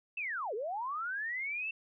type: linear two-way sweep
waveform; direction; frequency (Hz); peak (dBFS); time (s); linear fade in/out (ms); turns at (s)
sine; down then up; 2700 to 392 to 2700; -34; 0.17-1.71; 5; 0.54
effects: none